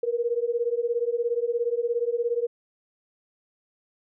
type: beating tone pair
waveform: sine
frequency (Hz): 465.5 / 482.5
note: A#4 / B4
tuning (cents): -2 / -40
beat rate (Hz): 17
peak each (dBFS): -26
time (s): 0.03-2.47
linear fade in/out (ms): 5
effects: none